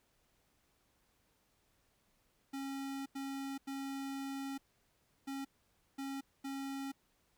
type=tone bursts at uneven times; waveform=square; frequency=273 Hz; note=C#4; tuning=26 cents flat; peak=-40 dBFS; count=6; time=2.53-3.06 / 3.15-3.58 / 3.67-4.58 / 5.27-5.45 / 5.98-6.21 / 6.44-6.92 s; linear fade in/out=10 ms; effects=pink hiss -75 dBFS RMS until 7.37 s